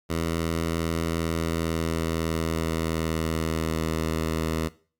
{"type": "tone with pitch glide", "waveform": "10% pulse", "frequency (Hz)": [82.5, 80.11], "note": ["E2", "E2"], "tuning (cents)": [2, -49], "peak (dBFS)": -17, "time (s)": [0.09, 4.69], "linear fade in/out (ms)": 20, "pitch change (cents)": -51, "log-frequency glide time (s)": [1.12, 4.06], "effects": ["noise-tail reverb RT60 0.4 s tail -18 dB re dry", "Opus 48 kbps"]}